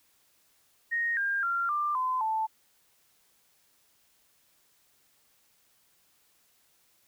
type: tone with pitch steps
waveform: sine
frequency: 1864.7 / 1604.7 / 1380.9 / 1188.3 / 1022.6 / 880 Hz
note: A#6 / G6 / F6 / D6 / C6 / A5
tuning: 0 / +40 / -20 / +20 / -40 / 0 cents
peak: -26 dBFS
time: 0.91-2.47 s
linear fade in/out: 20 ms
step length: 260 ms
effects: white hiss -67 dBFS RMS until 7.07 s